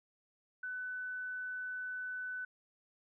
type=tone; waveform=sine; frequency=1500 Hz; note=F#6; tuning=23 cents sharp; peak=-38 dBFS; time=0.63-2.45 s; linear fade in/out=5 ms; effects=none